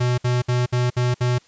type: tone bursts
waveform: square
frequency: 123.47 Hz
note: B2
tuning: in tune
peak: -18 dBFS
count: 6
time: 0-1.385 s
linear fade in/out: 10 ms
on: 180 ms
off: 61 ms
effects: white hiss -55 dBFS RMS until 1.47 s + resampled to 16000 Hz